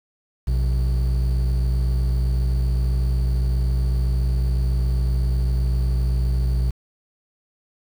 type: tone pair together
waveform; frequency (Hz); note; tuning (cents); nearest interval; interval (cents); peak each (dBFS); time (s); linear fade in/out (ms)
triangle; 60.91 / 128.7; B1 / C3; -23 / -28; octave + minor second; 1295; -16 / -24; 0.47-6.71; 10
effects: 7-bit